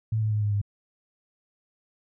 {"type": "tone with pitch steps", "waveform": "sine", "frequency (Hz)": [110.2, 108.06, 105.96, 103.89, 101.87], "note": ["A2", "A2", "G#2", "G#2", "G#2"], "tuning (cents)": [3, -31, 35, 1, -33], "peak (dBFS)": -22, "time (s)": [0.12, 0.615], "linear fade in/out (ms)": 5, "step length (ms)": 99, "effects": []}